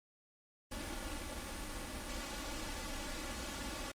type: noise with comb filter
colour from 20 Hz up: pink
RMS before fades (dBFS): -42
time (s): 0.71-3.92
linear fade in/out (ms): 10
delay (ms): 3.5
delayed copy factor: +0.85
effects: low-pass 10000 Hz 12 dB/octave + Opus 32 kbps